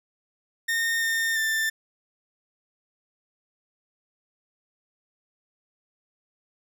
40% pulse tone with pitch steps, 1833 / 1819 / 1779 Hz, A#6 / A#6 / A6, -30 / -43 / +19 cents, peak -22 dBFS, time 0.68-1.7 s, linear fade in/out 10 ms, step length 340 ms, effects none

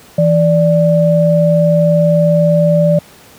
sine tone pair together, 164.81 / 587.3 Hz, E3 / D5, 0 / 0 cents, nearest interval octave + minor seventh, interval 2200 cents, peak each -10 dBFS, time 0.18-2.99 s, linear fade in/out 5 ms, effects pink hiss -41 dBFS RMS until 3.38 s + high-pass 80 Hz 12 dB/octave

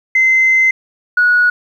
sine tone pair in turn, 2065 / 1460.2 Hz, C7 / F#6, -23 / -23 cents, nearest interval tritone, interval 600 cents, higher first, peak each -7 dBFS, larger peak neither, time 0.15-0.71 / 1.17-1.5 s, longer first, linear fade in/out 5 ms, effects tanh soft clip ceiling -3 dBFS + 8-bit

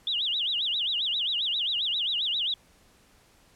sine tone with vibrato, 3322 Hz, G#7, in tune, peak -25 dBFS, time 0.07-2.54 s, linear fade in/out 2 ms, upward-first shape sine, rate 7.5 Hz, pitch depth 290 cents each way, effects pink hiss -60 dBFS RMS until 3.55 s + low-pass 12000 Hz 12 dB/octave

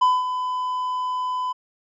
triangle tone with ADSR envelope, 1006 Hz, B5, 32 cents sharp, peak -11 dBFS, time 0.01-1.53 s, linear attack 12 ms, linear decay 210 ms, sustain -10 dB, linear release 15 ms, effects resampled to 16000 Hz

